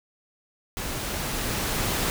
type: noise with level ramp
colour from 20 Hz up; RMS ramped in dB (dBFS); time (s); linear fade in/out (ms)
pink; -32 to -25; 0.77-2.1; 0
effects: none